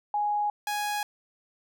sine / sawtooth tone pair in turn, 830.6 / 830.6 Hz, G#5 / G#5, 0 / 0 cents, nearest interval unison, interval 0 cents, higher neither, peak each -24 dBFS, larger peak neither, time 0.14-0.5 / 0.67-1.03 s, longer neither, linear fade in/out 2 ms, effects none

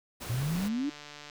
pink noise, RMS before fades -40 dBFS, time 0.2-0.69 s, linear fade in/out 20 ms
sine exponential sweep, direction up, 112.3 to 302.4 Hz, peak -28 dBFS, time 0.29-0.9 s, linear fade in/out 10 ms
click train, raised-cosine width 0.2 ms, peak -28 dBFS, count 111, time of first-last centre 0.55-1.298 s, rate 147 Hz
effects none

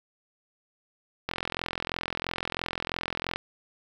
click train, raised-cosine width 0.3 ms, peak -13 dBFS, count 90, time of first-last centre 1.29-3.36 s, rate 43 Hz, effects 8-bit

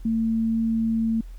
sine tone, 225.3 Hz, A3, 41 cents sharp, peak -20 dBFS, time 0.05-1.21 s, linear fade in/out 5 ms, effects added 41 Hz sine -36 dBFS peak until 1.38 s + pink hiss -59 dBFS RMS until 1.38 s

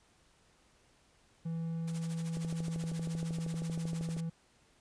triangle tone, 164.81 Hz, E3, in tune, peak -32 dBFS, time 1.45-4.3 s, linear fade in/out 10 ms
white noise with tremolo, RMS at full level -47 dBFS, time 1.87-4.21 s, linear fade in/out 10 ms, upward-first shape sine, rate 13 Hz, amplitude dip 80%
click train, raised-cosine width 2 ms, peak -30 dBFS, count 24, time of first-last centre 2.37-4.167 s, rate 12.8 Hz
effects pink hiss -67 dBFS RMS until 4.8 s + resampled to 22050 Hz

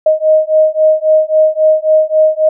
sine beating tone pair, 622.3 / 626 Hz, D#5 / D#5, 0 / +10 cents, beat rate 3.7 Hz, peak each -10 dBFS, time 0.06-2.49 s, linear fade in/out 5 ms, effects none

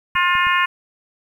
harmonic tone, 355.1 Hz, F4, 29 cents sharp, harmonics 3 / 4 / 5 / 6 / 7 / 8, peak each -18 / -23 / -20 / -25 / -24 / -26 dBFS, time 0.15-0.66 s, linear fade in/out 10 ms
clicks, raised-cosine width 5 ms, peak -25 dBFS, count 3, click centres 0.153 / 0.353 / 0.469 s
effects 8-bit

